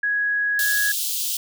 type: tone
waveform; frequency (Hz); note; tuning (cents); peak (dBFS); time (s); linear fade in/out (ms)
sine; 1665; G#6; +4; -19; 0.03-0.92; 5
type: high-pass noise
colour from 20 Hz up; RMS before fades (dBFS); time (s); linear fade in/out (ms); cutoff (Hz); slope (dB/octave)
white; -25; 0.59-1.37; 2; 3000; 48
effects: none